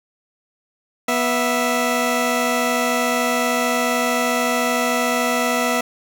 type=tone pair together; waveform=15% pulse; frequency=244.5 / 660 Hz; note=B3 / E5; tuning=-17 / +2 cents; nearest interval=octave + perfect fourth; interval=1719 cents; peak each=-14 dBFS; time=1.08-5.81 s; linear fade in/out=5 ms; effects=none